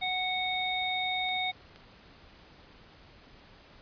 harmonic tone, 740 Hz, F#5, in tune, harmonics 1 / 3 / 5, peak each -33 / -33 / -33 dBFS, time 0.01-1.52 s, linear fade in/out 20 ms
clicks, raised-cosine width 0.2 ms, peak -32 dBFS, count 2, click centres 1.289 / 1.76 s
effects pink hiss -55 dBFS RMS until 3.81 s + resampled to 11025 Hz

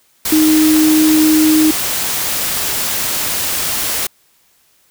sine tone in noise, 311.1 Hz, D#4, in tune, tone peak -8 dBFS, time 0.32-1.71 s, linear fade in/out 5 ms, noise white, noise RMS -18 dBFS, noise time 0.25-4.07 s, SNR +7 dB, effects white hiss -55 dBFS RMS until 4.9 s

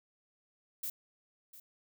violet noise with echo, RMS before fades -38 dBFS, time 0.83-0.9 s, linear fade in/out 5 ms, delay 700 ms, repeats 1, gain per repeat -15 dB, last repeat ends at 1.6 s, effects none

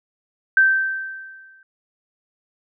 sine tone with exponential decay, 1556 Hz, G6, 13 cents flat, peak -9 dBFS, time 0.57-1.63 s, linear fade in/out 2 ms, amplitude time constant 230 ms, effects none

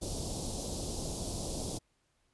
pink band-stop noise, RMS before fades -37 dBFS, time 0.01-1.79 s, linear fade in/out 20 ms, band 740 to 4200 Hz, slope 24 dB/octave, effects pink hiss -75 dBFS RMS until 2.33 s + resampled to 24000 Hz

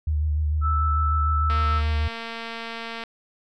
sine tone with vibrato, 75.8 Hz, D#2, 45 cents flat, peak -20 dBFS, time 0.07-2.08 s, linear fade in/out 5 ms, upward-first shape sine, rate 6.7 Hz, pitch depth 38 cents each way
sine tone, 1317 Hz, E6, 2 cents flat, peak -23 dBFS, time 0.61-1.82 s, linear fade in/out 50 ms
click train, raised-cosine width 0.3 ms, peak -18 dBFS, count 353, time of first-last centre 1.5-3.037 s, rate 229 Hz
effects none

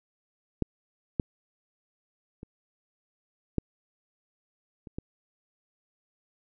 clicks, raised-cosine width 3 ms, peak -12 / -12 / -28 / -12 / -30 / -21 dBFS, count 6, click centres 0.623 / 1.198 / 2.431 / 3.583 / 4.872 / 4.985 s, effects none

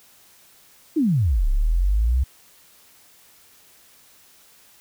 sine exponential two-way sweep, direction down then up, 340.4 to 32.93 to 67.6 Hz, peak -16 dBFS, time 0.96-2.24 s, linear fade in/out 10 ms, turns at 1.48 s, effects white hiss -53 dBFS RMS until 4.8 s

